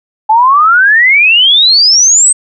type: exponential sweep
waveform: sine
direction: up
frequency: 850 to 8400 Hz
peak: -3 dBFS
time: 0.29-2.33 s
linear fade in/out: 10 ms
effects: none